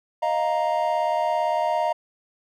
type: chord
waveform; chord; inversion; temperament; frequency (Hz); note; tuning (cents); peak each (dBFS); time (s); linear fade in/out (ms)
triangle; Eb suspended second; none; just; 622.3 / 700 / 933.4; Eb5 / F5 / Bb5; 0 / +4 / +2; -23; 0.22-1.93; 10
effects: none